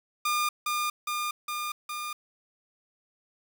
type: tone with echo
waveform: sawtooth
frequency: 1209 Hz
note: D6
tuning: 50 cents sharp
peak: -21 dBFS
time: 0.25-0.49 s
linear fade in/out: 5 ms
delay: 410 ms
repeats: 4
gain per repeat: -2 dB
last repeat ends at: 2.13 s
effects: 8-bit